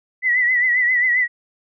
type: tone with vibrato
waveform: sine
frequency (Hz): 1975.5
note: B6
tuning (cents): 0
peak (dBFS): -14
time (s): 0.22-1.28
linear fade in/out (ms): 50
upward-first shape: triangle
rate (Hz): 7.5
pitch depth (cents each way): 77
effects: none